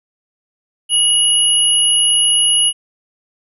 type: tone pair together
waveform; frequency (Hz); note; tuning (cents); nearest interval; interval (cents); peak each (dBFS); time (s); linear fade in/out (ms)
sine; 2909 / 10472; F#7 / E9; -30 / -13; octave + minor seventh; 2217; -13; 0.89-2.73; 50
effects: none